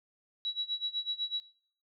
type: tone with tremolo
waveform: sine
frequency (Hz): 3900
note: B7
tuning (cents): -23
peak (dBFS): -29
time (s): 0.45-1.4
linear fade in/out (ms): 0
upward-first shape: sine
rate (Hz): 8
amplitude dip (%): 95
effects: noise-tail reverb RT60 0.5 s tail -18 dB re dry